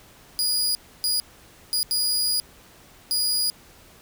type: tone bursts at uneven times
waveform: sawtooth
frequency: 4897 Hz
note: D#8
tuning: 28 cents flat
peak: -18 dBFS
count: 5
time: 0.39-0.75 / 1.04-1.2 / 1.73-1.83 / 1.91-2.4 / 3.11-3.5 s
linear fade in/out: 0 ms
effects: pink hiss -51 dBFS RMS until 4.01 s